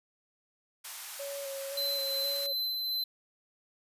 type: high-pass noise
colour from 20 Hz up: white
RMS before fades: -42 dBFS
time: 0.84-2.47 s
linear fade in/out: 10 ms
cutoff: 720 Hz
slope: 24 dB/octave
type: tone with vibrato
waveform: sine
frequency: 554.4 Hz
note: C#5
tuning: in tune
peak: -37 dBFS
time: 1.19-2.53 s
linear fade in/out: 10 ms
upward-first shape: square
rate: 1.9 Hz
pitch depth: 20 cents each way
type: tone with tremolo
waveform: square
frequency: 4057 Hz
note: B7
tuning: 46 cents sharp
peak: -30 dBFS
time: 1.77-3.04 s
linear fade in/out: 5 ms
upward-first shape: sine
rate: 2.7 Hz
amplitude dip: 25%
effects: resampled to 32000 Hz